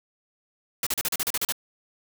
white noise bursts, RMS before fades -26 dBFS, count 10, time 0.83-1.523 s, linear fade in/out 2 ms, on 36 ms, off 37 ms, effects none

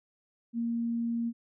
sine tone, 233.1 Hz, A#3, in tune, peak -28 dBFS, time 0.53-1.33 s, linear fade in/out 50 ms, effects none

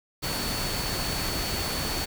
sine tone in noise, 4451 Hz, C#8, 6 cents sharp, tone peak -34 dBFS, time 0.22-2.06 s, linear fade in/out 20 ms, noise pink, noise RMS -30 dBFS, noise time 0.22-2.06 s, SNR -7 dB, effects none

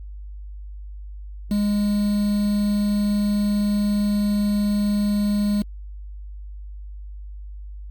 triangle tone with quantisation, 206.2 Hz, G#3, 12 cents flat, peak -16 dBFS, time 1.51-5.62 s, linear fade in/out 2 ms, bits 6, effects added 50 Hz sine -33 dBFS peak until 7.9 s + Opus 48 kbps

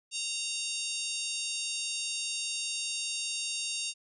harmonic tone with a mistuned harmonic, 925 Hz, A#5, 14 cents flat, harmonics 3 / 4 / 5 / 6 / 7 / 8 / 9 / 10, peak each -38 / -39 / -40 / -41 / -41 / -42 / -43 / -43 dBFS, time 0.11-3.94 s, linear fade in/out 50 ms, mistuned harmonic 9, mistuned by +73 cents, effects none

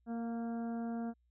harmonic tone with a mistuned harmonic, 231.2 Hz, A#3, 14 cents flat, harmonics 1 / 2 / 3 / 4 / 5 / 6 / 7, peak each -36 / -48 / -46 / -58 / -61 / -57 / -62 dBFS, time 0.06-1.14 s, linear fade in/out 50 ms, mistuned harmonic 3, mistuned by +17 cents, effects added 60 Hz sine -70 dBFS peak until 1.3 s

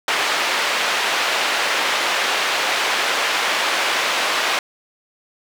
white band-pass noise, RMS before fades -20 dBFS, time 0.08-4.59 s, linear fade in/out 2 ms, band 510 to 2900 Hz, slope 12 dB/octave, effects none

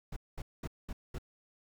brown noise bursts, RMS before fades -39 dBFS, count 5, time 0.12-1.185 s, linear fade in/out 5 ms, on 45 ms, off 210 ms, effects none

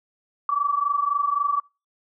sine tone pair together, 1135 / 1158.8 Hz, C#6 / D6, +41 / -24 cents, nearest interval unison, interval 35 cents, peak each -24 / -22 dBFS, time 0.49-1.6 s, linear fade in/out 2 ms, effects noise-tail reverb RT60 0.3 s tail -24 dB re dry

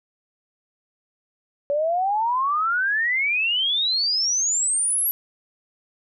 sine exponential sweep, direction up, 562 to 11840 Hz, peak -19 dBFS, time 1.7-5.11 s, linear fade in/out 0 ms, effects none

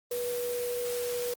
sine tone in noise, 485.9 Hz, B4, 28 cents flat, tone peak -30 dBFS, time 0.11-1.34 s, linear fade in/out 5 ms, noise white, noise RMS -39 dBFS, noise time 0.11-1.34 s, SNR +6 dB, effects Opus 24 kbps

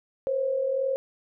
sine tone pair together, 493.9 / 535.8 Hz, B4 / C5, 0 / +41 cents, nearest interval minor second, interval 141 cents, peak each -32 / -24 dBFS, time 0.27-0.96 s, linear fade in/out 0 ms, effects none

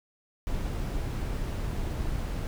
brown noise, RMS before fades -31 dBFS, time 0.47-2.47 s, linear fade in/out 0 ms, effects none

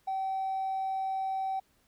sine tone with hard clipping, 768 Hz, G5, 36 cents flat, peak -30 dBFS, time 0.07-1.6 s, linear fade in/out 10 ms, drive 1 dB, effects pink hiss -69 dBFS RMS until 1.87 s

